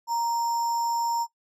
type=tone with sample-and-hold; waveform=sine; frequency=933 Hz; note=A#5; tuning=1 cent sharp; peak=-23 dBFS; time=0.07-1.27 s; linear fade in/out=50 ms; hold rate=6300 Hz; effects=noise-tail reverb RT60 0.1 s tail -20 dB re dry + low-pass 10000 Hz 12 dB/octave